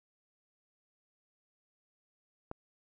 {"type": "click", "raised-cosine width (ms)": 1, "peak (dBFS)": -25, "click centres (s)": 2.514, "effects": []}